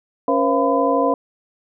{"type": "tone cluster", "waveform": "sine", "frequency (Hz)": [277.8, 481.7, 534, 684, 1008], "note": ["C#4", "B4", "C5", "F5", "B5"], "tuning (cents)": [4, -43, 35, -36, 35], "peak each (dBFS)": -21, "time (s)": [0.28, 1.14], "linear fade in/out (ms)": 2, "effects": []}